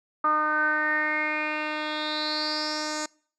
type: tone with low-pass filter sweep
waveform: 10% pulse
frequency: 305.1 Hz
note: D#4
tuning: 34 cents flat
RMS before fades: -27 dBFS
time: 0.24-3.06 s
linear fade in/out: 5 ms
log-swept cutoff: 1200 to 6700 Hz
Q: 7.6
effects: noise-tail reverb RT60 0.5 s tail -25 dB re dry